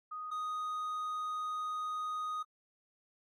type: tone pair in turn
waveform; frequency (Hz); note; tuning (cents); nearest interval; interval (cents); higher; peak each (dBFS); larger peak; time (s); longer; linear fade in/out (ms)
sine / triangle; 1244.5 / 1244.5; D#6 / D#6; 0 / 0; unison; 0; neither; -39 / -33; second; 0.11-0.31 / 0.31-2.43; second; 10
effects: AAC 48 kbps